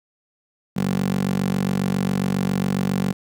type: tone with high-pass filter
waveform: 15% pulse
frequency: 47.34 Hz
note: F#1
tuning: 40 cents sharp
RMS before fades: -22 dBFS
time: 0.76-3.13 s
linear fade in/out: 10 ms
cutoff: 190 Hz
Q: 2.9
effects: none